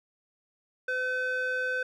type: tone with band-pass filter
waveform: square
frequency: 508 Hz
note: B4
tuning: 49 cents sharp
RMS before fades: -30 dBFS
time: 0.88-1.83 s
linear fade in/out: 5 ms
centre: 1300 Hz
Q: 3.8
effects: none